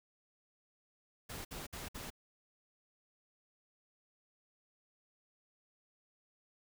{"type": "noise bursts", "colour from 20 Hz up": "pink", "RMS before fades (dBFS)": -45, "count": 4, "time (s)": [1.29, 2.104], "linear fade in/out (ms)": 10, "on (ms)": 160, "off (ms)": 58, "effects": []}